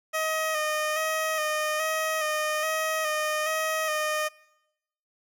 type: tone with vibrato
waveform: 15% pulse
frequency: 622.3 Hz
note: D#5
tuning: in tune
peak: -19 dBFS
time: 0.13-4.29 s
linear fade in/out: 20 ms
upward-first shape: square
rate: 1.2 Hz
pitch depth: 27 cents each way
effects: noise-tail reverb RT60 0.9 s tail -23 dB re dry